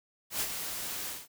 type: noise with ADSR envelope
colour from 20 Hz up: white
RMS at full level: -30 dBFS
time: 0.3-1.28 s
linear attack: 110 ms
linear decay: 52 ms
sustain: -7 dB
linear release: 200 ms
effects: none